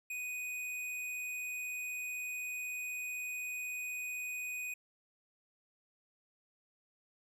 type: tone with hard clipping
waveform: sine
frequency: 2489 Hz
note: D#7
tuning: in tune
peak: -39 dBFS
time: 0.1-4.74 s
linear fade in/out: 5 ms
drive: 14 dB
effects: none